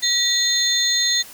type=tone cluster; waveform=sine; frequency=1933 / 3599 / 4163 / 6590 Hz; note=B6 / A7 / C8 / G#8; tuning=-38 / +38 / -10 / -14 cents; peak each=-25 / -21 / -21 / -22 dBFS; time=0.02-1.23 s; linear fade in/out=20 ms; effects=white hiss -41 dBFS RMS until 1.33 s